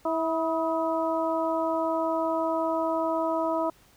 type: harmonic tone with a mistuned harmonic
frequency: 325.3 Hz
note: E4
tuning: 23 cents flat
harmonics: 1 / 2 / 3 / 4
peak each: -30 / -27 / -30 / -34 dBFS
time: 0.05-3.7 s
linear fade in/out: 5 ms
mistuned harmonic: 4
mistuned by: -47 cents
effects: pink hiss -59 dBFS RMS until 3.96 s